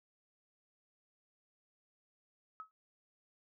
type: tone with exponential decay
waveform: sine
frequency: 1282 Hz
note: E6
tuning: 49 cents flat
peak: -40 dBFS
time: 2.6-2.71 s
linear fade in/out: 0 ms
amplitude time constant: 23 ms
effects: none